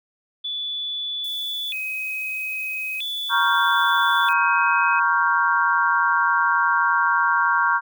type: tone with vibrato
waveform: sine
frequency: 2960 Hz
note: F#7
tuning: in tune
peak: -25 dBFS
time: 0.44-5 s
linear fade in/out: 10 ms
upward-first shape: square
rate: 0.39 Hz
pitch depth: 270 cents each way
type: noise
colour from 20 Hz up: violet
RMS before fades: -41 dBFS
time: 1.24-4.33 s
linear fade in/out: 2 ms
type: chord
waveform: sine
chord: G half-diminished seventh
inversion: first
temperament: equal with one note detuned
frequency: 945.3 / 1108.7 / 1396.9 / 1568 Hz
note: Bb5 / Db6 / F6 / G6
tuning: +24 / 0 / 0 / 0 cents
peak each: -22 dBFS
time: 3.29-7.81 s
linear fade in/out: 50 ms
effects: none

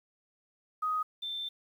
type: tone pair in turn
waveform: sine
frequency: 1252 / 3557 Hz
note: D#6 / A7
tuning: +10 / +18 cents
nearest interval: octave + tritone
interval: 1808 cents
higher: second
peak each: -28 / -34 dBFS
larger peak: first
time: 0.82-1.03 / 1.22-1.49 s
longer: second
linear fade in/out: 10 ms
effects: 10-bit

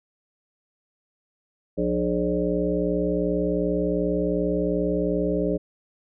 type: harmonic tone with a mistuned harmonic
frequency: 60 Hz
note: B1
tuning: 49 cents flat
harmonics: 1 / 3 / 5 / 7 / 9 / 10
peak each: -33 / -27 / -27 / -27 / -28 / -31 dBFS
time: 1.77-5.58 s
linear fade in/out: 20 ms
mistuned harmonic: 3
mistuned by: -26 cents
effects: none

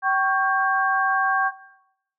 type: tone cluster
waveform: sine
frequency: 769 / 1111 / 1595 Hz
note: G5 / C#6 / G6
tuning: -33 / +4 / +30 cents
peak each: -22 dBFS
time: 0.02-1.52 s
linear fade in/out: 50 ms
effects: noise-tail reverb RT60 0.8 s tail -17 dB re dry

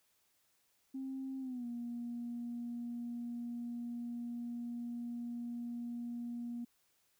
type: tone with pitch glide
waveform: sine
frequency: 265.8 to 238.2 Hz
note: C4 to A#3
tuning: +27 to +38 cents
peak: -38 dBFS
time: 0.94-6.65 s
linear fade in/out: 10 ms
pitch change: -189 cents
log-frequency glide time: 1.4-1.66 s
effects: tanh soft clip ceiling -34 dBFS + white hiss -75 dBFS RMS until 7.19 s

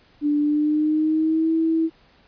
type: tone with pitch glide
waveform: sine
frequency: 294 to 324.3 Hz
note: D4 to E4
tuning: +2 to -28 cents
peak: -17 dBFS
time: 0.21-1.9 s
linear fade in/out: 50 ms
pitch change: +170 cents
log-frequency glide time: 0.39-1.52 s
effects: pink hiss -56 dBFS RMS until 2.27 s + resampled to 11025 Hz

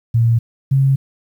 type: tone pair in turn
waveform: sine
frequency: 115.7 / 135.62 Hz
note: A#2 / C#3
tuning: -13 / -38 cents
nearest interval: minor third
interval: 275 cents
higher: second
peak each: -10 dBFS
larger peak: neither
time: 0.14-0.39 / 0.71-0.96 s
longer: neither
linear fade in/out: 10 ms
effects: 8-bit

